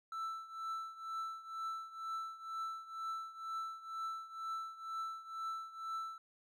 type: tone with tremolo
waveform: triangle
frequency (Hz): 1325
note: E6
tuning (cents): +9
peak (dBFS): -35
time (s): 0.12-6.18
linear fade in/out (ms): 2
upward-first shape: triangle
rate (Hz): 2.1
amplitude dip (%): 85
effects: none